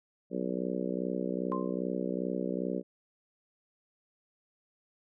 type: harmonic tone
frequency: 62.5 Hz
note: B1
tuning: 21 cents sharp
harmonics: 3 / 4 / 5 / 6 / 7 / 8 / 9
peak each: -36 / -37 / -38 / -39 / -39 / -40 / -41 dBFS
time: 0.3-2.83 s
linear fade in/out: 50 ms
type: tone with exponential decay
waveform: sine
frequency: 1046.5 Hz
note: C6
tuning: in tune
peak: -30 dBFS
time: 1.52-1.81 s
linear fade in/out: 0 ms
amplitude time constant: 61 ms
effects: none